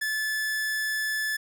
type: tone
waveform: 45% pulse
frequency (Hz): 1735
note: A6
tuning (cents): -25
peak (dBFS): -26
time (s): 0.01-1.37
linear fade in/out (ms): 10
effects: none